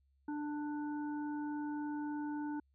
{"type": "harmonic tone", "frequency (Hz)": 296.1, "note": "D4", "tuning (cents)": 14, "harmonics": [1, 3, 5], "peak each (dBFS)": [-37, -46, -52], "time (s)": [0.28, 2.6], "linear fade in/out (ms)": 5, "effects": ["added 68 Hz sine -70 dBFS peak until 2.74 s"]}